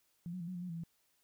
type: tone with pitch steps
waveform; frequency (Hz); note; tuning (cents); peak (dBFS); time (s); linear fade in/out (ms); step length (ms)
sine; 171.3 / 183 / 168.6 / 183.9 / 175.1 / 180.8 / 166.2 / 167.2; F3 / F#3 / E3 / F#3 / F3 / F#3 / E3 / E3; -33 / -19 / +39 / -10 / +5 / -40 / +15 / +25; -39; 0.26-0.836; 0; 72
effects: white hiss -75 dBFS RMS until 1.23 s